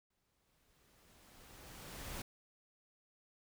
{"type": "noise with exponential growth", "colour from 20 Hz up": "pink", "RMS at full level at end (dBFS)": -44, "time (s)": [0.1, 2.22], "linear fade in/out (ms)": 5, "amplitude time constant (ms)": 460, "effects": []}